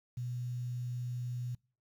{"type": "tone with quantisation", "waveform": "sine", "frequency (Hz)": 123, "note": "B2", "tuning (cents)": -7, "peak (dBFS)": -35, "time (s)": [0.17, 1.55], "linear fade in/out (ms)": 5, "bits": 10, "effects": ["noise-tail reverb RT60 0.4 s tail -26 dB re dry"]}